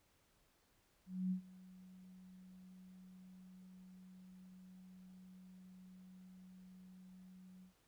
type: tone with ADSR envelope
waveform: sine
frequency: 185 Hz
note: F#3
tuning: in tune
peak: -34 dBFS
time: 1.06-7.74 s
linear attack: 250 ms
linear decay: 100 ms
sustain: -22 dB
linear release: 110 ms
effects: pink hiss -75 dBFS RMS until 7.87 s